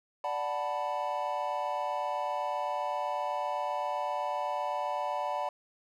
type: chord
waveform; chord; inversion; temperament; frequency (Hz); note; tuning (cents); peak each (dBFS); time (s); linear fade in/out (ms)
triangle; B minor seventh; first; equal; 587.3 / 740 / 880 / 987.8; D5 / F#5 / A5 / B5; 0 / 0 / 0 / 0; -34; 0.24-5.49; 2
effects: none